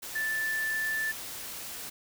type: tone in noise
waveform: sine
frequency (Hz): 1758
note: A6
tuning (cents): -2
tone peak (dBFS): -28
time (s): 0.15-1.12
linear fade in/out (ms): 10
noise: white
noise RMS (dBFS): -40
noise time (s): 0.02-1.9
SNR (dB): +9
effects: none